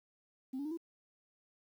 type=tone with pitch steps; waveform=sine; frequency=261.6 / 283.6 / 307.5 / 333.4 Hz; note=C4 / C#4 / D#4 / E4; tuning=0 / +40 / -20 / +20 cents; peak=-35 dBFS; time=0.53-0.774 s; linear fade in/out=10 ms; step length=61 ms; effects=tanh soft clip ceiling -34 dBFS + 11-bit

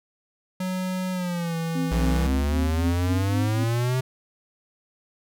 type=tone with pitch glide; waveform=square; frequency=185 to 164.82 Hz; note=F#3 to E3; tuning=0 to 0 cents; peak=-26 dBFS; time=0.6-2.27 s; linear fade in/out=5 ms; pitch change=-200 cents; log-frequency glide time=1.12-1.56 s
type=tone with tremolo; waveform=sine; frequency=261.6 Hz; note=C4; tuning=in tune; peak=-24 dBFS; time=1.75-3.64 s; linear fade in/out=5 ms; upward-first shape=sine; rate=3.8 Hz; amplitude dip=85%
type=exponential sweep; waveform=square; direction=up; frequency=58.27 to 130.81 Hz; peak=-22 dBFS; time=1.91-4.01 s; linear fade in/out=10 ms
effects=none

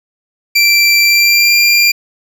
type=tone with pitch glide; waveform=25% pulse; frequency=2349 to 2386 Hz; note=D7 to D7; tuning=0 to +27 cents; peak=-3 dBFS; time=0.55-1.92 s; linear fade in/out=10 ms; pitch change=+27 cents; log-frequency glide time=1.03-1.57 s; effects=none

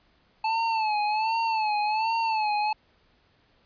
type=tone with vibrato; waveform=square; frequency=873 Hz; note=A5; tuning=14 cents flat; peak=-24 dBFS; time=0.44-2.73 s; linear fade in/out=5 ms; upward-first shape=sine; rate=1.3 Hz; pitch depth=79 cents each way; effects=pink hiss -64 dBFS RMS until 3.65 s + resampled to 11025 Hz

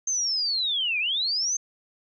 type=linear two-way sweep; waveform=sine; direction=down then up; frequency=6380 to 2349 to 6380 Hz; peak=-23 dBFS; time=0.07-1.57 s; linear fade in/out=5 ms; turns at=0.99 s; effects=none

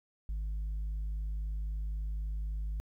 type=tone; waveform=sine; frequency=51.91 Hz; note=G#1; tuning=in tune; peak=-30 dBFS; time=0.29-2.8 s; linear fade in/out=0 ms; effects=tanh soft clip ceiling -32 dBFS + 12-bit

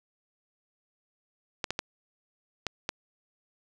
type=clicks; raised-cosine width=0.2 ms; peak=-12 dBFS; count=5; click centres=1.642 / 1.706 / 1.791 / 2.667 / 2.891 s; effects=none

